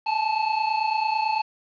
square tone pair together, 851 / 880 Hz, G#5 / A5, +42 / 0 cents, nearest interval minor second, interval 58 cents, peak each -27 / -24 dBFS, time 0.06-1.42 s, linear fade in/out 10 ms, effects resampled to 11025 Hz + 8-bit

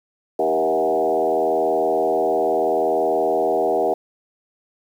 sine tone with frequency modulation, 558 Hz, C#5, 11 cents sharp, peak -16 dBFS, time 0.39-3.94 s, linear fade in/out 5 ms, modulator 80.7 Hz, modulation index 2.6, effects 8-bit

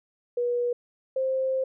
sine tone pair in turn, 484.1 / 525.8 Hz, B4 / C5, -35 / +8 cents, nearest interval minor second, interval 143 cents, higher second, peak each -23 dBFS, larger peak neither, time 0.37-0.73 / 1.16-1.64 s, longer second, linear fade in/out 5 ms, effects none

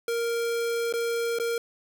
square tone with dropouts, 466.2 Hz, A#4, in tune, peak -26 dBFS, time 0.08-1.58 s, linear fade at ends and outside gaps 2 ms, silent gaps 0.926-0.937 / 1.387-1.398 s, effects none

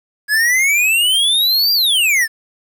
square exponential two-way sweep, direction up then down, 1661.2 to 4802 to 1720 Hz, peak -12 dBFS, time 0.28-2.28 s, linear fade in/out 50 ms, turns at 1.73 s, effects 8-bit

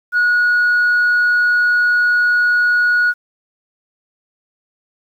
sine tone, 1455 Hz, F#6, 29 cents flat, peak -9 dBFS, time 0.12-3.14 s, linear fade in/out 50 ms, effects tanh soft clip ceiling -9 dBFS + 8-bit

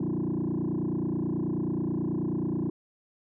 sine tone with frequency modulation, 243.7 Hz, B3, 23 cents flat, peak -24 dBFS, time 0-2.7 s, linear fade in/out 5 ms, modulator 29.3 Hz, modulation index 3.7, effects tanh soft clip ceiling -25 dBFS

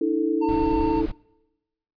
sine chord, D suspended second, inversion none, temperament equal with one note detuned, 293.7 / 323.6 / 440 Hz, D4 / E4 / A4, 0 / -32 / 0 cents, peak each -26 / -22 / -26 dBFS, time 0.01-1.06 s, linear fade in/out 5 ms
triangle tone with vibrato, 904 Hz, A5, 47 cents sharp, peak -24 dBFS, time 0.41-1.02 s, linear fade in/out 20 ms, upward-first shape sine, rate 18 Hz, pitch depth 16 cents each way
brown noise, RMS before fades -30 dBFS, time 0.48-1.12 s, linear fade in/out 10 ms
effects noise-tail reverb RT60 1.0 s tail -25 dB re dry + resampled to 11025 Hz

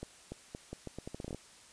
accelerating click train, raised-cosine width 2 ms, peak -27 dBFS, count 14, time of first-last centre 0.03-1.346 s, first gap 290 ms, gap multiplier 0.79, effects white hiss -57 dBFS RMS until 1.72 s + resampled to 22050 Hz

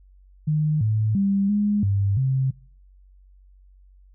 sine tone with pitch steps, 152.8 / 108.3 / 197.7 / 206.7 / 99.2 / 132.5 Hz, D#3 / A2 / G3 / G#3 / G2 / C3, -31 / -27 / +15 / -8 / +21 / +22 cents, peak -18 dBFS, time 0.47-2.51 s, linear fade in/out 10 ms, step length 340 ms, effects noise-tail reverb RT60 0.5 s tail -23 dB re dry + added 47 Hz sine -49 dBFS peak until 4.14 s

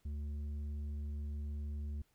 triangle tone with tanh clipping, 73.42 Hz, D2, in tune, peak -39 dBFS, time 0.05-2.02 s, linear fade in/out 5 ms, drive 11 dB, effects pink hiss -75 dBFS RMS until 2.14 s

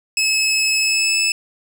20% pulse tone with pitch glide, 2589 to 2616 Hz, E7 to E7, -32 to -14 cents, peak -10 dBFS, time 0.17-1.32 s, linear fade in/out 2 ms, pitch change +18 cents, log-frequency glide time 0.8-1.18 s, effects none

